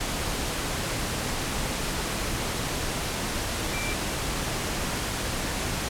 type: tone in noise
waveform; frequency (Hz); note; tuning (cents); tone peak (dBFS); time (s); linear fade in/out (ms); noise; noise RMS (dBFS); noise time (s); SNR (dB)
sine; 2349; D7; 0; -32; 3.73-3.94; 10; pink; -29; 0-5.89; -6
effects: low-pass 11000 Hz 12 dB/octave